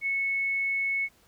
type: tone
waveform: sine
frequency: 2202 Hz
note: C#7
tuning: 12 cents flat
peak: -25 dBFS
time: 0.01-1.09 s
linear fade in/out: 50 ms
effects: pink hiss -62 dBFS RMS until 1.27 s